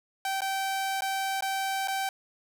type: tone with dropouts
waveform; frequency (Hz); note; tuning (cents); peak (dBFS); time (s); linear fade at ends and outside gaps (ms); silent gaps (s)
sawtooth; 775; G5; -20; -24; 0.25-2.09; 2; 0.407-0.418 / 1.008-1.02 / 1.408-1.423 / 1.875-1.882
effects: none